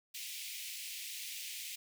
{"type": "high-pass noise", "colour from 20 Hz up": "pink", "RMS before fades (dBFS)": -44, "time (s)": [0.14, 1.76], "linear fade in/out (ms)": 10, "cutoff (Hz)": 2200, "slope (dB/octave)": 48, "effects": []}